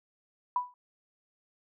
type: tone with exponential decay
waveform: sine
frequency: 987.8 Hz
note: B5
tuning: in tune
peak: -22 dBFS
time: 0.56-0.74 s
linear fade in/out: 2 ms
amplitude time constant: 39 ms
effects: none